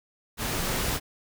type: noise with level ramp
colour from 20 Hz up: pink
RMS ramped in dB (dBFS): -30 to -27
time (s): 0.37-1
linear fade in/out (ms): 50
effects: none